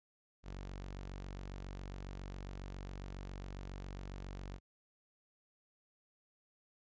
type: tone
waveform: sawtooth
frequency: 47.31 Hz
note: F#1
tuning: 39 cents sharp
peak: -40 dBFS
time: 0.43-4.6 s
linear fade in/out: 50 ms
effects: resampled to 16000 Hz